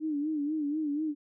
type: tone with vibrato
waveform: sine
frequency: 300 Hz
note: D4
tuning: 37 cents sharp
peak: -28 dBFS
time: 0-1.15 s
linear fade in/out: 50 ms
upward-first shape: sine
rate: 4.1 Hz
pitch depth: 90 cents each way
effects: none